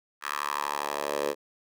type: tone with high-pass filter sweep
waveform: 10% pulse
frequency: 72.4 Hz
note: D2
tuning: 24 cents flat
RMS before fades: -31 dBFS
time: 0.21-1.35 s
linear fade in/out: 50 ms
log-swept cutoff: 1400 to 480 Hz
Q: 3.1
effects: none